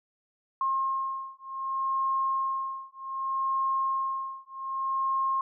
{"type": "beating tone pair", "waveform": "sine", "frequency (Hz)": [1070, 1070.65], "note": ["C6", "C6"], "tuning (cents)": [38, 39], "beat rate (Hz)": 0.65, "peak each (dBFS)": [-30, -30], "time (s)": [0.61, 5.41], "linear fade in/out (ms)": 2, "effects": []}